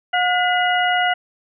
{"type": "harmonic tone with a mistuned harmonic", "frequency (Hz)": 721, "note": "F#5", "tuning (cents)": -45, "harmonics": [1, 2, 3, 4], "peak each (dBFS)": [-18, -21, -23, -24], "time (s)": [0.13, 1.14], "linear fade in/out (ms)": 10, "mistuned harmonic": 3, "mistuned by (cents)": -130, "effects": []}